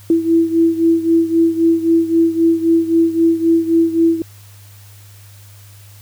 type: beating tone pair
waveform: sine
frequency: 329.6 / 333.4 Hz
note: E4 / E4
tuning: 0 / +20 cents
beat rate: 3.8 Hz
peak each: -12 / -16 dBFS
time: 0.1-4.22 s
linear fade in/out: 2 ms
effects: added 101 Hz sine -39 dBFS peak until 6.01 s + white hiss -46 dBFS RMS until 6.01 s